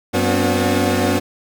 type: tone cluster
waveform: 25% pulse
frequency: 94.8 / 240.3 / 258.9 / 287.1 / 363.1 Hz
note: F#2 / B3 / C4 / D4 / F#4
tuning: +43 / -47 / -18 / -39 / -33 cents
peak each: -18 dBFS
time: 0.13-1.2 s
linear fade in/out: 20 ms
effects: none